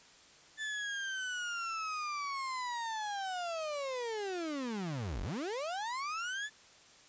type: linear two-way sweep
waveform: 35% pulse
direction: down then up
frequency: 1760 to 38.87 to 1760 Hz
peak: -34 dBFS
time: 0.57-6.5 s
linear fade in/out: 50 ms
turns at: 5.22 s
effects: white hiss -59 dBFS RMS until 7.08 s + resampled to 16000 Hz